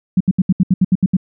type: tone bursts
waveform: sine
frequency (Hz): 185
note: F#3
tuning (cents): 0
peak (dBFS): -8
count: 10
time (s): 0.17-1.168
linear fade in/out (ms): 5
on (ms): 35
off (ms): 72
effects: none